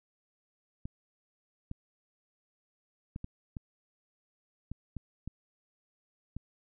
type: clicks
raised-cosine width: 5 ms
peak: -26 dBFS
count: 9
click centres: 0.855 / 1.714 / 3.161 / 3.244 / 3.568 / 4.716 / 4.967 / 5.276 / 6.366 s
effects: none